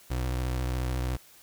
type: tone with vibrato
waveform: 30% pulse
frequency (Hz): 62.9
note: B1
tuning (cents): +32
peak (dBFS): -25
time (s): 0.1-1.17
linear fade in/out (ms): 10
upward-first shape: sine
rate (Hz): 14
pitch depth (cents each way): 48
effects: white hiss -55 dBFS RMS until 1.42 s